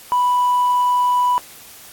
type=tone with hard clipping; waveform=triangle; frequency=987 Hz; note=B5; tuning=1 cent flat; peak=-13 dBFS; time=0.12-1.38 s; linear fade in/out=0 ms; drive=2 dB; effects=white hiss -41 dBFS RMS until 1.92 s + AAC 64 kbps

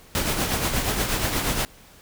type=noise with tremolo; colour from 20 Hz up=pink; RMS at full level=-22 dBFS; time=0.15-1.65 s; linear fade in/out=0 ms; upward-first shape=triangle; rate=8.4 Hz; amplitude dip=55%; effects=pink hiss -50 dBFS RMS until 2.01 s

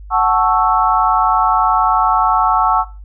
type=chord; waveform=sine; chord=F# minor seventh; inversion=none; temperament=equal; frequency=740 / 880 / 1108.7 / 1318.5 Hz; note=F#5 / A5 / C#6 / E6; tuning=0 / 0 / 0 / 0 cents; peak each=-16 dBFS; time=0.1-2.85 s; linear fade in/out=50 ms; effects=noise-tail reverb RT60 0.3 s tail -18 dB re dry + added 50 Hz sine -31 dBFS peak until 3.04 s

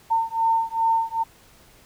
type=beating tone pair; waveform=sine; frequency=905 / 907.5 Hz; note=A5 / A#5; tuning=+48 / -47 cents; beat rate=2.5 Hz; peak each=-22 dBFS; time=0.1-1.24 s; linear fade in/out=20 ms; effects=pink hiss -53 dBFS RMS until 1.85 s

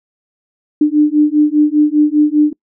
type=beating tone pair; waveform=sine; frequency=297.1 / 302.1 Hz; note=D4 / D4; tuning=+20 / +49 cents; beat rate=5 Hz; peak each=-11 dBFS; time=0.81-2.53 s; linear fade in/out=5 ms; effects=noise-tail reverb RT60 0.1 s tail -25 dB re dry

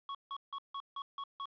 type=tone bursts; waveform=square; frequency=1108.7 Hz; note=C#6; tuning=in tune; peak=-39 dBFS; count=7; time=0.09-1.456 s; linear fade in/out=2 ms; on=58 ms; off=160 ms; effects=resampled to 11025 Hz + 11-bit

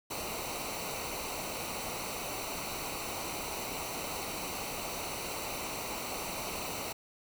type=noise with comb filter; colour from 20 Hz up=pink; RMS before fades=-38 dBFS; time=0.1-6.93 s; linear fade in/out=10 ms; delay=0.59 ms; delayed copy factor=-0.7; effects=none

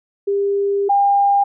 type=tone pair in turn; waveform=sine; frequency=400 / 802.5 Hz; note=G4 / G5; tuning=+35 / +40 cents; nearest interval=octave; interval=1205 cents; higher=second; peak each=-15 / -11 dBFS; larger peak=second; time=0.27-0.89 / 0.89-1.44 s; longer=first; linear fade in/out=10 ms; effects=none

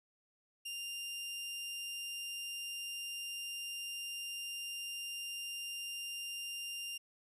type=tone; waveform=sawtooth; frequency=2794 Hz; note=F7; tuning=in tune; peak=-37 dBFS; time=0.65-6.98 s; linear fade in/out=10 ms; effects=resampled to 32000 Hz

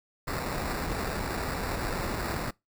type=noise with sample-and-hold; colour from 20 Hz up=pink; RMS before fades=-32 dBFS; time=0.27-2.51 s; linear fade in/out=10 ms; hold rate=3150 Hz; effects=noise-tail reverb RT60 0.2 s tail -24 dB re dry

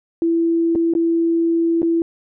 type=tone with dropouts; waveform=sine; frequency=333.2 Hz; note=E4; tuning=19 cents sharp; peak=-14 dBFS; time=0.22-2.02 s; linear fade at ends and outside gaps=1 ms; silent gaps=0.752-0.757 / 0.937-0.951 / 1.819-1.829 s; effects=none

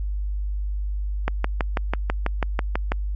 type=click train; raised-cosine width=0.5 ms; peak=-7 dBFS; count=11; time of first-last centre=1.28-2.919 s; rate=6.1 Hz; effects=added 50 Hz sine -23 dBFS peak until 3.15 s + MP3 32 kbps

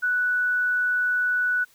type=tone; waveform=sine; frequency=1480 Hz; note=F#6; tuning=in tune; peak=-20 dBFS; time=0.02-1.65 s; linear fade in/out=20 ms; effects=white hiss -58 dBFS RMS until 1.74 s

